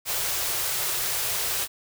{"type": "band-stop noise", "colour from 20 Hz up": "white", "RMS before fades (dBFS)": -27, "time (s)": [0.05, 1.68], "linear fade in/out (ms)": 50, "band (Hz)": [160, 340], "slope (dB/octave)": 48, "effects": []}